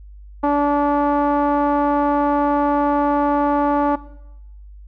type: tone with low-pass filter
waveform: sawtooth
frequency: 288.9 Hz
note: D4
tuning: 28 cents flat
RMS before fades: -17 dBFS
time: 0.43-3.96 s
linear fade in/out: 10 ms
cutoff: 970 Hz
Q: 3
effects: noise-tail reverb RT60 0.8 s tail -17 dB re dry + added 50 Hz sine -37 dBFS peak until 4.87 s